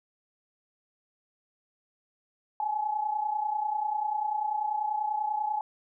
sine tone pair together, 823.8 / 854 Hz, G#5 / G#5, -14 / +48 cents, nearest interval minor second, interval 62 cents, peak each -33 / -28 dBFS, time 2.6-5.61 s, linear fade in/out 2 ms, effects none

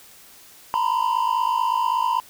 triangle tone cluster, 916 / 972 / 1021 Hz, A#5 / B5 / C6, -31 / -28 / -43 cents, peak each -22 / -21 / -22 dBFS, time 0.74-2.2 s, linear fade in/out 0 ms, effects white hiss -48 dBFS RMS until 2.29 s

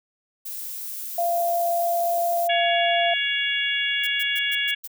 violet noise, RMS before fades -33 dBFS, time 0.45-2.48 s, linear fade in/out 10 ms
sine tone, 687 Hz, F5, 29 cents flat, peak -20 dBFS, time 1.18-3.14 s, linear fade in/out 5 ms
harmonic tone, 561 Hz, C#5, 21 cents sharp, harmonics 3 / 4 / 5 / 6, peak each -27 / -27 / -27 / -27 dBFS, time 2.49-4.75 s, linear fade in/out 10 ms
violet noise bursts, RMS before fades -34 dBFS, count 6, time 4.03-4.876 s, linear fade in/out 10 ms, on 41 ms, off 120 ms
effects none

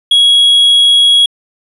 triangle tone, 3322 Hz, G#7, in tune, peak -3 dBFS, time 0.11-1.26 s, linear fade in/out 5 ms, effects resampled to 24000 Hz

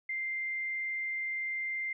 sine tone, 2093 Hz, C7, in tune, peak -32 dBFS, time 0.09-1.93 s, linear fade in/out 5 ms, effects none

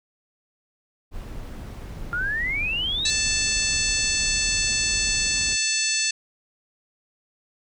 brown noise, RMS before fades -34 dBFS, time 1.11-5.57 s, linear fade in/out 50 ms
sine exponential sweep, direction up, 1387 to 4079 Hz, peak -23 dBFS, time 2.13-3.1 s, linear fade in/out 0 ms
harmonic tone, 881 Hz, A5, 2 cents sharp, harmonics 2 / 3 / 4 / 5 / 6 / 7 / 8 / 9, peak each -33 / -27 / -33 / -27 / -33 / -27 / -33 / -29 dBFS, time 3.05-6.11 s, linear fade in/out 5 ms
effects none

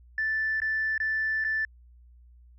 sine tone with dropouts, 1760 Hz, A6, in tune, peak -24 dBFS, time 0.18-1.65 s, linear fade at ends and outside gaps 2 ms, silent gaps 0.602-0.618 / 0.979-1.001 / 1.441-1.447 s, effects tanh soft clip ceiling -20 dBFS + added 60 Hz sine -51 dBFS peak until 2.58 s

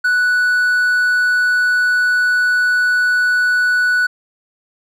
triangle tone, 1480 Hz, F#6, in tune, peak -10 dBFS, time 0.04-4.07 s, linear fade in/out 10 ms, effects none

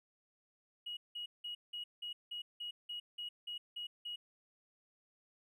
triangle tone bursts, 2900 Hz, F#7, 35 cents flat, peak -37 dBFS, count 12, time 0.86-4.16 s, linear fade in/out 10 ms, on 110 ms, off 180 ms, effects tanh soft clip ceiling -38 dBFS

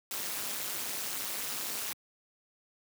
white noise with amplitude modulation, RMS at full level -32 dBFS, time 0.11-1.93 s, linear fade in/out 2 ms, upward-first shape sine, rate 208 Hz, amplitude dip 100%, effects high-pass 150 Hz 12 dB/octave

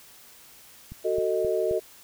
click train, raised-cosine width 5 ms, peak -27 dBFS, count 4, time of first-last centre 0.92-1.712 s, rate 3.79 Hz
sine chord, D# diminished, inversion first, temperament just, 373.4 / 448 / 622.3 Hz, F#4 / A4 / D#5, +16 / +31 / 0 cents, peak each -27 dBFS, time 1.04-1.8 s, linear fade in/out 20 ms
effects white hiss -51 dBFS RMS until 2.03 s

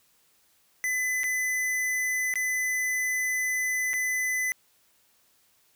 square tone with dropouts, 2011 Hz, B6, 31 cents sharp, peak -26 dBFS, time 0.84-4.52 s, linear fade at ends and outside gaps 0 ms, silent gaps 1.234-1.24 / 2.339-2.356 / 3.933-3.938 s, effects white hiss -65 dBFS RMS until 5.75 s

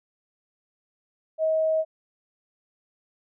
sine tone, 635 Hz, D#5, 35 cents sharp, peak -20 dBFS, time 1.38-1.85 s, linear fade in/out 50 ms, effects none

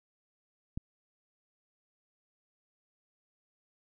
click, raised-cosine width 5 ms, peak -23 dBFS, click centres 0.775 s, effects none

